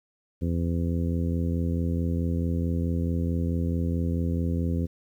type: harmonic tone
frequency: 84.6 Hz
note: E2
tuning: 45 cents sharp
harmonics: 1 / 2 / 3 / 4 / 5 / 6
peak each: -26 / -29 / -31 / -38 / -40 / -40 dBFS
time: 0.41-4.87 s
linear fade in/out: 20 ms
effects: 10-bit